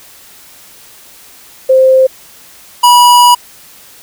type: tone pair in turn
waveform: sine / square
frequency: 523.3 / 973.1 Hz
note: C5 / B5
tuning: 0 / -26 cents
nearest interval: major seventh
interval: 1074 cents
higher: second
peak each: -3 dBFS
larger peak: neither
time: 1.69-2.07 / 2.83-3.35 s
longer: second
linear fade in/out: 10 ms
effects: white hiss -38 dBFS RMS until 4.02 s